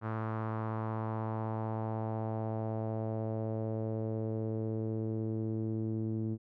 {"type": "tone with low-pass filter sweep", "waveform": "sawtooth", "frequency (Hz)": 110.5, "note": "A2", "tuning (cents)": 8, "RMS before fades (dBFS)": -35, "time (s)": [0.01, 6.38], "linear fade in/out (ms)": 50, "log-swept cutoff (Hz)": [1300, 300], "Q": 2.4, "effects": []}